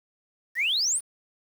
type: exponential sweep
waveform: sine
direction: up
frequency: 1760 to 9956 Hz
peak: -21 dBFS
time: 0.55-1.01 s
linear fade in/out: 50 ms
effects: tanh soft clip ceiling -18 dBFS + 8-bit